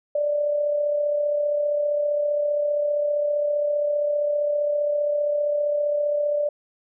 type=tone with amplitude modulation; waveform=sine; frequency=587.3 Hz; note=D5; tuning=in tune; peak=-18 dBFS; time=0.15-6.49 s; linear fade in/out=5 ms; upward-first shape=sine; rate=35.2 Hz; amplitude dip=40%; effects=none